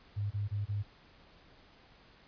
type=tone bursts; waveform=sine; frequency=102.3 Hz; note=G#2; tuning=26 cents flat; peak=-31 dBFS; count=4; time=0.16-0.832 s; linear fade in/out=20 ms; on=150 ms; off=24 ms; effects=pink hiss -60 dBFS RMS until 2.27 s + resampled to 11025 Hz